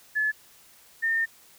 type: tone pair in turn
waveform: sine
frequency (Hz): 1720 / 1817.6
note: A6 / A#6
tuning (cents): -40 / -44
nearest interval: minor second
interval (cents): 96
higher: second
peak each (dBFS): -22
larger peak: neither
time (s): 0.15-0.32 / 1.02-1.26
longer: second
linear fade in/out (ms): 20
effects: white hiss -55 dBFS RMS until 1.58 s